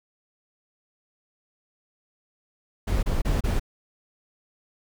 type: noise bursts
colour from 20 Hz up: brown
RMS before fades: -23 dBFS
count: 4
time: 2.87-3.597 s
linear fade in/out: 10 ms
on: 160 ms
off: 29 ms
effects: none